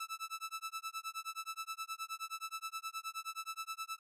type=tone with tremolo; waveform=sawtooth; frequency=1316 Hz; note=E6; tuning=3 cents flat; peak=-34 dBFS; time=0-3.99 s; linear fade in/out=5 ms; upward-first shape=sine; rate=9.5 Hz; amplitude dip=100%; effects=resampled to 32000 Hz